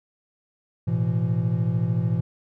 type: chord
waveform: triangle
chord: A suspended second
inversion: none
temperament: equal with one note detuned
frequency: 110 / 123.47 / 167.99 Hz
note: A2 / B2 / E3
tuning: 0 / 0 / +33 cents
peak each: -23 dBFS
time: 0.87-2.21 s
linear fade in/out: 10 ms
effects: none